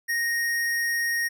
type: tone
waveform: square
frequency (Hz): 1864.7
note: A#6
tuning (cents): 0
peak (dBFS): -24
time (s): 0.08-1.29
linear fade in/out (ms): 20
effects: none